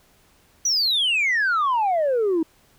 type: exponential sweep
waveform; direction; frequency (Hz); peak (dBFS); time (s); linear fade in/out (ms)
sine; down; 6030 to 311.1; -16; 0.65-2.43; 5
effects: tanh soft clip ceiling -16 dBFS + pink hiss -58 dBFS RMS until 2.78 s